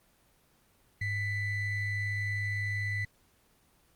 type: ring-modulated tone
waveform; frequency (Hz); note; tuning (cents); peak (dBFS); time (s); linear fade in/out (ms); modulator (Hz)
triangle; 1043; C6; -6; -25; 1.01-3.05; 5; 941
effects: pink hiss -66 dBFS RMS until 3.95 s + Opus 24 kbps